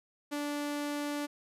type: tone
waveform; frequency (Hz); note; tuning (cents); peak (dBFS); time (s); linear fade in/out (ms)
sawtooth; 291.6; D4; -12; -29; 0.31-1.27; 20
effects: resampled to 32000 Hz